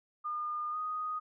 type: tone with pitch glide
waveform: sine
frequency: 1214 to 1243.8 Hz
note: D#6 to D#6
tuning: -43 to -1 cents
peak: -33 dBFS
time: 0.24-1.2 s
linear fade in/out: 20 ms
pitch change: +42 cents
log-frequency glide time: 0.71-0.77 s
effects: none